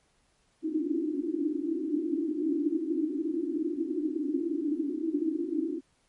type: band-pass noise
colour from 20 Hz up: white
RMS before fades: -30 dBFS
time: 0.62-5.81 s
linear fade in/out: 50 ms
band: 280 to 340 Hz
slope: 96 dB/octave
effects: pink hiss -69 dBFS RMS until 6.08 s + MP3 48 kbps